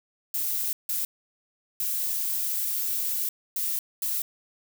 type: noise bursts at uneven times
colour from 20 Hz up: violet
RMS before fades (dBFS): -28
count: 5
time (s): 0.34-0.73 / 0.89-1.05 / 1.8-3.29 / 3.56-3.79 / 4.02-4.22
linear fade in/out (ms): 2
effects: none